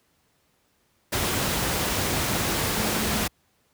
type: tone in noise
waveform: sine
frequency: 213.9 Hz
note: A3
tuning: 49 cents flat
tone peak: -30 dBFS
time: 2.77-3.23 s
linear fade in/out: 10 ms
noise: pink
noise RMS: -25 dBFS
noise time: 1.12-3.28 s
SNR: -8 dB
effects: pink hiss -67 dBFS RMS until 3.73 s + high-pass 60 Hz 12 dB/octave